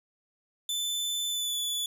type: tone with pitch glide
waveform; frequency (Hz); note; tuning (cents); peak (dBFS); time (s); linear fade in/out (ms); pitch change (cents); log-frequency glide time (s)
sawtooth; 3520 to 3454; A7 to A7; 0 to -33; -26; 0.69-1.86; 2; -33; 1.29-1.58
effects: none